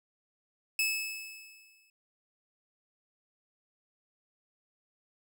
sawtooth tone with exponential decay, 2602 Hz, E7, 23 cents flat, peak -22 dBFS, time 0.79-1.9 s, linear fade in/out 2 ms, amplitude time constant 240 ms, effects none

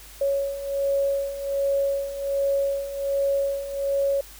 sine beating tone pair, 554.4 / 555.7 Hz, C#5 / C#5, 0 / +4 cents, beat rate 1.3 Hz, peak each -28 / -23 dBFS, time 0.21-4.21 s, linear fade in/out 5 ms, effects added 50 Hz sine -47 dBFS peak until 4.39 s + white hiss -46 dBFS RMS until 4.39 s

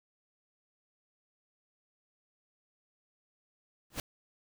pink noise with exponential growth, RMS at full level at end -30 dBFS, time 3.9-4 s, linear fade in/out 2 ms, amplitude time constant 20 ms, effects none

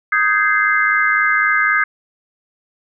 sine chord, Ab major seventh, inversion second, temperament just, 1245.9 / 1557.4 / 1661.2 / 2077 Hz, Eb6 / G6 / Ab6 / C7, +2 / -12 / 0 / -13 cents, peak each -18 dBFS, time 0.12-1.84 s, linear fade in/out 5 ms, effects none

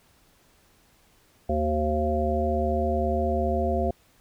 harmonic tone with a mistuned harmonic, 76 Hz, D#2, 40 cents flat, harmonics 1 / 3 / 5 / 7 / 9, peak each -27 / -30 / -30 / -30 / -27 dBFS, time 1.49-3.91 s, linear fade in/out 5 ms, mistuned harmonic 3, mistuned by +19 cents, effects pink hiss -61 dBFS RMS until 4.2 s

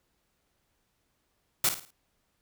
white noise with echo, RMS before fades -24 dBFS, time 1.64-1.69 s, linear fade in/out 2 ms, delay 54 ms, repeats 4, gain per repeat -9 dB, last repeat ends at 1.906 s, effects pink hiss -75 dBFS RMS until 2.41 s

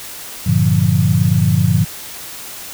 sine chord, G minor seventh, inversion none, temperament equal, 98 / 116.54 / 146.83 / 174.61 Hz, G2 / Bb2 / D3 / F3, 0 / 0 / 0 / 0 cents, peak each -16 dBFS, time 0.46-1.85 s, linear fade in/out 10 ms, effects white hiss -31 dBFS RMS until 2.73 s

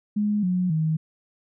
sine tone with pitch steps, 208.5 / 181.51 / 158.01 Hz, G#3 / F#3 / D#3, +7 / -33 / +27 cents, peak -20 dBFS, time 0.16-0.97 s, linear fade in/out 10 ms, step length 270 ms, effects none

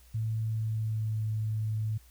sine tone with pitch glide, 111 to 108.84 Hz, A2 to A2, +16 to -18 cents, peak -28 dBFS, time 0.14-1.98 s, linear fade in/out 10 ms, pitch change -34 cents, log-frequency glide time 0.4-1.25 s, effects added 60 Hz sine -55 dBFS peak until 2.1 s + white hiss -62 dBFS RMS until 2.1 s

